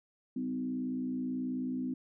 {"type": "tone with frequency modulation", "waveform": "sine", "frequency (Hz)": 255.5, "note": "C4", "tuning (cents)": -41, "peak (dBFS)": -32, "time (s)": [0.36, 1.94], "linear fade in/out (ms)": 5, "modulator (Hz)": 58.6, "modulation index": 0.73, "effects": []}